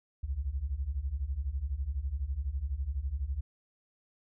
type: beating tone pair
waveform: sine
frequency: 61.2 / 73.2 Hz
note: B1 / D2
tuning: -15 / -5 cents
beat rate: 12 Hz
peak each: -35 / -33 dBFS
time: 0.23-3.41 s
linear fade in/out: 10 ms
effects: none